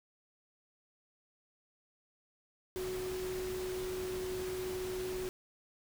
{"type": "tone in noise", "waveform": "sine", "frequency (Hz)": 370, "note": "F#4", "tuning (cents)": 0, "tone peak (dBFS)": -36, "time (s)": [2.76, 5.29], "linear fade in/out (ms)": 0, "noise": "pink", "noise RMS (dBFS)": -45, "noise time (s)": [2.76, 5.29], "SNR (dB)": 6, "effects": []}